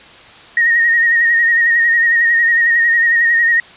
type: tone with vibrato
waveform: sine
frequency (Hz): 1864.7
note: A#6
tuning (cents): 0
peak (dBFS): -9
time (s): 0.57-3.6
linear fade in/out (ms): 2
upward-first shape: sine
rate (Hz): 11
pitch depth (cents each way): 37
effects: white hiss -39 dBFS RMS until 3.76 s + resampled to 8000 Hz